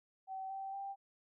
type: tone with pitch steps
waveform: sine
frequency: 765 / 776.1 / 787.4 Hz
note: G5 / G5 / G5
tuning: -42 / -18 / +8 cents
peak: -40 dBFS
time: 0.27-0.96 s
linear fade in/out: 50 ms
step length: 230 ms
effects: none